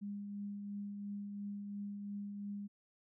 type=tone with tremolo; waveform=sine; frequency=202.9 Hz; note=G#3; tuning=40 cents flat; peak=-39 dBFS; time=0.01-2.68 s; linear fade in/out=20 ms; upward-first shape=triangle; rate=2.9 Hz; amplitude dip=35%; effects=none